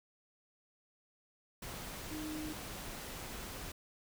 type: tone in noise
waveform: sine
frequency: 308.2 Hz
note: D#4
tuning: 16 cents flat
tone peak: -40 dBFS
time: 2.11-2.53 s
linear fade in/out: 5 ms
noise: pink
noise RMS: -45 dBFS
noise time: 1.62-3.72 s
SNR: +2 dB
effects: none